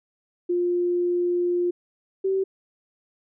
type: tone pair in turn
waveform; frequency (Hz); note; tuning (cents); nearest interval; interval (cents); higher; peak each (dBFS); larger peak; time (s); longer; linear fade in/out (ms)
sine; 352.4 / 384.2; F4 / G4; +16 / -35; minor second; 149; second; -20; neither; 0.49-1.71 / 2.24-2.44; first; 10
effects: none